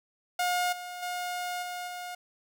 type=tone with level steps; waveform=sawtooth; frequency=716 Hz; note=F5; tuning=43 cents sharp; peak=-22 / -34 / -28 / -31 / -33 dBFS; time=0.39-2.15 s; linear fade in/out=5 ms; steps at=0.72 / 1.02 / 1.62 / 1.87 s; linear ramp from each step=10 ms; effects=none